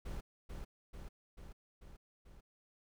brown noise with echo, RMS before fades -42 dBFS, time 0.05-0.21 s, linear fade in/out 10 ms, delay 440 ms, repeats 5, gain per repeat -3 dB, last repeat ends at 2.41 s, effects none

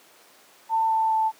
sine tone with pitch steps, 894 / 887.3 / 880.7 Hz, A5 / A5 / A5, +27 / +14 / +1 cents, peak -19 dBFS, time 0.69-1.32 s, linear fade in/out 50 ms, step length 210 ms, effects pink hiss -53 dBFS RMS until 1.39 s + high-pass 400 Hz 12 dB/octave

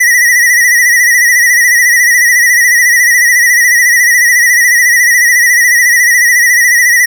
square tone with vibrato, 1934 Hz, B6, 37 cents flat, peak -5 dBFS, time 0-7.06 s, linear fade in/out 10 ms, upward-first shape sine, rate 14 Hz, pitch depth 67 cents each way, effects none

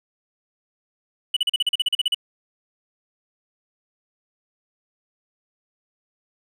triangle tone bursts, 2960 Hz, F#7, in tune, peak -15 dBFS, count 13, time 1.34-2.146 s, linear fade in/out 5 ms, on 26 ms, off 39 ms, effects none

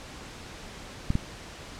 clicks, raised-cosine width 5 ms, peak -12 dBFS, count 2, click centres 1.104 / 1.154 s, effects pink hiss -43 dBFS RMS until 1.79 s + low-pass 7000 Hz 12 dB/octave

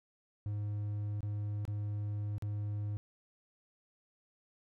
triangle tone with dropouts, 103.83 Hz, G#2, in tune, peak -32 dBFS, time 0.46-2.97 s, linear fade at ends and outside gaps 0 ms, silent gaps 1.206-1.23 / 1.652-1.678 / 2.382-2.423 s, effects none

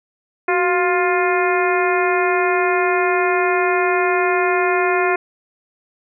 harmonic tone with a mistuned harmonic, 352 Hz, F4, 14 cents sharp, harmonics 1 / 2 / 3 / 4 / 5 / 6 / 7, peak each -18 / -21 / -23 / -24 / -25 / -26 / -26 dBFS, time 0.48-5.16 s, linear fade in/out 5 ms, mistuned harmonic 1, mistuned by +90 cents, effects none

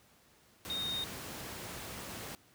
sine tone in noise, 3700 Hz, A#7, 14 cents flat, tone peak -34 dBFS, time 0.7-1.04 s, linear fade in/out 0 ms, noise pink, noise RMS -43 dBFS, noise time 0.65-2.35 s, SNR +6 dB, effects pink hiss -64 dBFS RMS until 2.54 s + high-pass 80 Hz 12 dB/octave

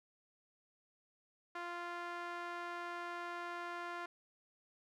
sawtooth tone with band-pass filter, 347.7 Hz, F4, 8 cents flat, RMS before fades -44 dBFS, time 1.55-4.06 s, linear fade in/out 5 ms, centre 1300 Hz, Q 1.4, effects none

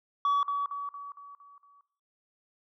sine tone with echo, 1137 Hz, C#6, 44 cents sharp, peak -20 dBFS, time 0.25-0.43 s, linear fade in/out 2 ms, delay 230 ms, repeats 6, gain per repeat -6 dB, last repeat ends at 1.81 s, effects noise-tail reverb RT60 0.7 s tail -17 dB re dry + tanh soft clip ceiling -22 dBFS

